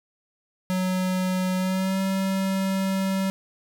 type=tone with pitch glide; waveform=square; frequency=185 to 192.08 Hz; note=F#3 to G3; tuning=0 to -35 cents; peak=-23 dBFS; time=0.7-3.3 s; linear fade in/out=0 ms; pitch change=+65 cents; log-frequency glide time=1.57-2 s; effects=none